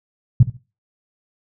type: tone with echo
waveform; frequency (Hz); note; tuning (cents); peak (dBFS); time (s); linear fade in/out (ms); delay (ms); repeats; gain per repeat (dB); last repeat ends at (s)
sine; 123.47; B2; 0; -5; 0.4-0.43; 5; 70; 2; -15; 0.57
effects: noise-tail reverb RT60 0.3 s tail -19 dB re dry

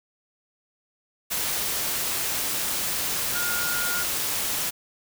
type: tone in noise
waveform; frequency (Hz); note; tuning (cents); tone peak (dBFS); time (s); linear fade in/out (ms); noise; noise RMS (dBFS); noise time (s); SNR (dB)
sine; 1422; F6; +31; -28; 3.34-4.04; 20; white; -27; 1.3-4.71; -4
effects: none

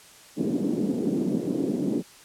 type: band-pass noise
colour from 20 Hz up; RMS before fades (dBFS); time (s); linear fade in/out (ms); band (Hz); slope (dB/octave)
white; -26; 0.36-2.03; 50; 190 to 330; 24
effects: white hiss -50 dBFS RMS until 2.24 s + low-pass 10000 Hz 12 dB/octave

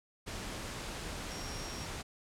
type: tone in noise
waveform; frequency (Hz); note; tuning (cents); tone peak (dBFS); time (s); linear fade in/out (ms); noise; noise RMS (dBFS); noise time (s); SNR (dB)
sine; 5588; F8; 0; -47; 1.3-1.86; 20; pink; -41; 0.26-2.03; -9
effects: low-pass 9000 Hz 12 dB/octave

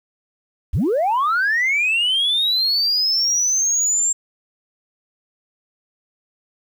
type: linear sweep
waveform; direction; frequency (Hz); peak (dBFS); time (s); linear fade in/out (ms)
sine; up; 41.06 to 7459; -14; 0.73-4.13; 10
effects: tanh soft clip ceiling -13 dBFS + 8-bit

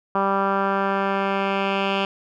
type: tone with low-pass filter sweep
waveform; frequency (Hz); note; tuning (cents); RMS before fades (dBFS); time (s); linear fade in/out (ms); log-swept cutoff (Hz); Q
10% pulse; 196; G3; 0; -22; 0.15-2.05; 2; 1200 to 2900; 2.6
effects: none

